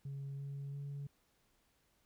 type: tone with pitch steps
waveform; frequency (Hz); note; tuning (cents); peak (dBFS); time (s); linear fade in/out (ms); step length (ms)
sine; 138.5 / 139.8 / 141.5; C#3 / C#3 / C#3; -1 / +15 / +36; -39; 0.05-1.07; 5; 340
effects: tanh soft clip ceiling -39 dBFS + pink hiss -75 dBFS RMS until 2.05 s